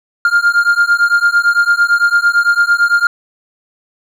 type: beating tone pair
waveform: triangle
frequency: 1400 / 1408.9 Hz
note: F6 / F6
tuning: +4 / +15 cents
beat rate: 8.9 Hz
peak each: -10 dBFS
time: 0.25-3.07 s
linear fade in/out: 2 ms
effects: none